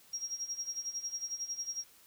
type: tone with tremolo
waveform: sine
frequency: 5620 Hz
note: F8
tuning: 10 cents sharp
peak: -33 dBFS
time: 0.13-1.84 s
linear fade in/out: 5 ms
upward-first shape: sine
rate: 11 Hz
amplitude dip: 80%
effects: white hiss -61 dBFS RMS until 2.06 s